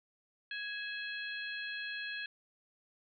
harmonic tone with a mistuned harmonic, 830.6 Hz, G#5, in tune, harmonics 2 / 3 / 4 / 5, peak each -40 / -44 / -46 / -48 dBFS, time 0.51-2.26 s, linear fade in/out 2 ms, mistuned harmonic 3, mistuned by +60 cents, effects none

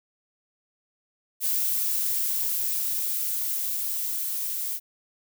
violet noise with level ramp, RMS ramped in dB -25 to -30 dBFS, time 1.4-4.8 s, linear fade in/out 50 ms, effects none

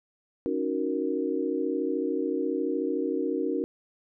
sine chord, D# minor seventh, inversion third, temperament equal, 277.2 / 311.1 / 370 / 466.2 Hz, C#4 / D#4 / F#4 / A#4, 0 / 0 / 0 / 0 cents, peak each -31 dBFS, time 0.46-3.64 s, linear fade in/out 0 ms, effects none

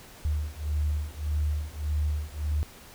sine beating tone pair, 74.3 / 76 Hz, D2 / D#2, +21 / -40 cents, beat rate 1.7 Hz, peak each -29 dBFS, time 0.25-2.63 s, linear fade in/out 0 ms, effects pink hiss -49 dBFS RMS until 2.94 s

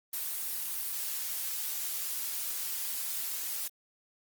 blue noise, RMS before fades -35 dBFS, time 0.13-3.68 s, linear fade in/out 5 ms, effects Opus 24 kbps

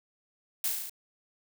blue noise with echo, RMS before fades -29 dBFS, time 0.64-0.68 s, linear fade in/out 2 ms, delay 36 ms, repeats 6, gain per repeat -2 dB, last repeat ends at 0.896 s, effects none

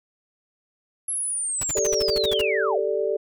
sine linear sweep, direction down, 11175 to 392 Hz, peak -24 dBFS, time 1.08-2.8 s, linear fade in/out 5 ms
pink noise bursts, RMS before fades -31 dBFS, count 11, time 1.61-2.416 s, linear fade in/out 5 ms, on 26 ms, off 52 ms
sine chord, G suspended second, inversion none, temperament just, 392 / 441 / 588 Hz, G4 / A4 / D5, 0 / +4 / +2 cents, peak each -26 / -25 / -26 dBFS, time 1.75-3.17 s, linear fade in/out 10 ms
effects none

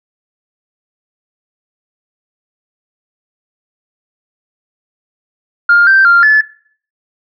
sine tone with pitch steps, 1407 / 1564 / 1392 / 1729 Hz, F6 / G6 / F6 / A6, +12 / -4 / -6 / -31 cents, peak -3 dBFS, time 5.69-6.41 s, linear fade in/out 5 ms, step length 180 ms, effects noise-tail reverb RT60 0.5 s tail -17 dB re dry + tanh soft clip ceiling 0 dBFS

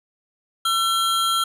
square tone pair together, 1350 / 3229 Hz, E6 / G#7, +41 / -49 cents, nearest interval octave + minor third, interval 1510 cents, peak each -21 / -23 dBFS, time 0.65-1.44 s, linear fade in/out 5 ms, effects resampled to 32000 Hz + 9-bit

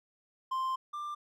triangle tone pair in turn, 1046.5 / 1187.1 Hz, C6 / D6, 0 / +18 cents, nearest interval major second, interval 218 cents, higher second, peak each -28 / -34 dBFS, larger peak first, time 0.51-0.76 / 0.93-1.15 s, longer first, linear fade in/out 10 ms, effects none

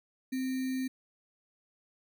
sine tone with sample-and-hold, 260 Hz, C4, 11 cents flat, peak -30 dBFS, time 0.32-0.88 s, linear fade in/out 10 ms, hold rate 2100 Hz, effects none

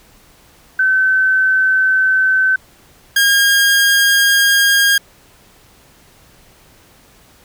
sine / sawtooth tone pair in turn, 1530 / 1621 Hz, G6 / G#6, -42 / -42 cents, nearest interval minor second, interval 100 cents, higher second, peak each -10 / -6 dBFS, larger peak second, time 0.79-2.56 / 3.16-4.98 s, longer second, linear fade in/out 5 ms, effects pink hiss -48 dBFS RMS until 7.44 s

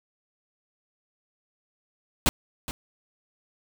pink noise with echo, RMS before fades -20 dBFS, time 2.26-2.29 s, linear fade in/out 0 ms, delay 420 ms, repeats 1, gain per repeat -13 dB, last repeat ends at 2.71 s, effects none

